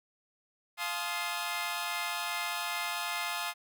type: chord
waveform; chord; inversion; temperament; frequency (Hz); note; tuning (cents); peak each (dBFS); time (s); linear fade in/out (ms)
15% pulse; F dominant seventh; none; equal with one note detuned; 698.5 / 859.4 / 1046.5 / 1244.5; F5 / A5 / C6 / Eb6; 0 / -41 / 0 / 0; -32; 0.77-3.54; 50
effects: none